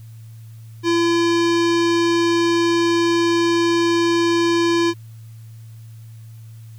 square tone with low-pass filter, 339 Hz, E4, 49 cents sharp, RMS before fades -17 dBFS, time 0.83-4.94 s, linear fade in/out 50 ms, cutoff 5200 Hz, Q 1.4, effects added 112 Hz sine -36 dBFS peak until 6.78 s + white hiss -56 dBFS RMS until 6.78 s

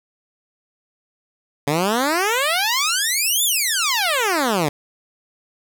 10% pulse exponential two-way sweep, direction up then down, 138.59 to 3621 to 138.59 Hz, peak -9 dBFS, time 1.67-4.69 s, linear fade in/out 5 ms, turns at 3.44 s, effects none

